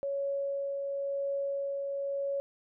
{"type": "tone with tremolo", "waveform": "sine", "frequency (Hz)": 557, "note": "C#5", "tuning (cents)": 8, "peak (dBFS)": -29, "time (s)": [0.03, 2.4], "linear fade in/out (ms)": 0, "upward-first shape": "triangle", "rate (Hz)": 0.96, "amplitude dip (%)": 30, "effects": []}